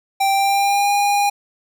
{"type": "tone with pitch glide", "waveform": "square", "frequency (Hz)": [784, 812.6], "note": ["G5", "G#5"], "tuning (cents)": [0, -38], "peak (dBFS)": -15, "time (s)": [0.2, 1.3], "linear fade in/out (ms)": 10, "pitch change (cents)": 62, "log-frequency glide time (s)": [0.32, 0.92], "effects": []}